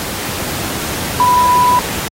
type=tone in noise; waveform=sine; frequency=990 Hz; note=B5; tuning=4 cents sharp; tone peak=-8 dBFS; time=1.2-1.79 s; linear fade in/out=0 ms; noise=pink; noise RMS=-21 dBFS; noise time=0-2.08 s; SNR=+10 dB; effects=high-pass 80 Hz 12 dB/octave + AAC 48 kbps